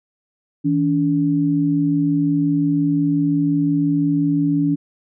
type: tone pair together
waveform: sine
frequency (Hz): 160.3 / 286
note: E3 / D4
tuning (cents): -48 / -46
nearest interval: minor seventh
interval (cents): 1002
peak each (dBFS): -20 / -16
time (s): 0.64-4.76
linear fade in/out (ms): 20
effects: none